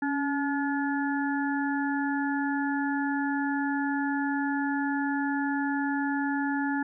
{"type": "harmonic tone with a mistuned harmonic", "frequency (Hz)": 285.8, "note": "D4", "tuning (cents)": -47, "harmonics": [1, 3, 5, 6], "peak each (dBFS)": [-27, -33, -37, -34], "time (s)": [0.02, 6.83], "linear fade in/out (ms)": 5, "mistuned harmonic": 1, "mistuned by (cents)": -42, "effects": []}